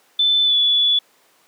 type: tone with pitch glide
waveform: sine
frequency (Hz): 3520 to 3434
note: A7 to A7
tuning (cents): 0 to -43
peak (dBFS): -13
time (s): 0.19-0.99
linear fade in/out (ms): 5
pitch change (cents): -43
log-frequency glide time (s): 0.44-0.55
effects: pink hiss -56 dBFS RMS until 1.47 s + high-pass 400 Hz 12 dB/octave